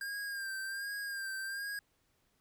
square tone with vibrato, 1600 Hz, G6, 35 cents sharp, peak -38 dBFS, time 0.01-1.79 s, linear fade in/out 2 ms, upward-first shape sine, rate 1.3 Hz, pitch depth 46 cents each way, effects pink hiss -75 dBFS RMS until 2.4 s

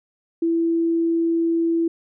sine tone, 332.6 Hz, E4, 16 cents sharp, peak -17 dBFS, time 0.42-1.88 s, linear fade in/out 5 ms, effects none

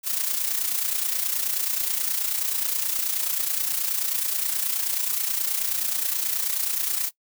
blue noise with amplitude modulation, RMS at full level -23 dBFS, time 0.03-7.11 s, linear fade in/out 50 ms, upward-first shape sine, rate 29.4 Hz, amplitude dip 60%, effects noise-tail reverb RT60 0.1 s tail -21 dB re dry

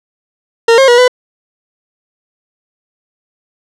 40% pulse tone with pitch steps, 460.7 / 536 / 481.9 / 499.7 Hz, A#4 / C5 / B4 / B4, -20 / +42 / -43 / +20 cents, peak -3 dBFS, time 0.68-1.08 s, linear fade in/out 5 ms, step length 100 ms, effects low-pass 6000 Hz 12 dB/octave

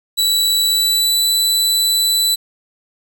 sawtooth tone with pitch glide, 3943 to 3980 Hz, B7 to B7, -4 to +13 cents, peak -10 dBFS, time 0.17-2.36 s, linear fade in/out 20 ms, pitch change +17 cents, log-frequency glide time 0.63-1.34 s, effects 8-bit

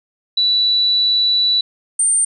sine tone pair in turn, 3951 / 8870 Hz, B7 / C#9, 0 / 0 cents, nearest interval octave + major second, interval 1400 cents, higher second, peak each -12 dBFS, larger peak neither, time 0.37-1.61 / 1.99-2.25 s, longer first, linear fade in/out 5 ms, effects none

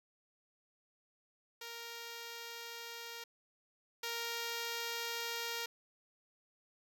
5% pulse tone pair in turn, 466.2 / 466.2 Hz, A#4 / A#4, 0 / 0 cents, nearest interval unison, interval 0 cents, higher neither, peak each -33 / -26 dBFS, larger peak second, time 1.61-3.24 / 4.03-5.66 s, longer neither, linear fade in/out 5 ms, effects none

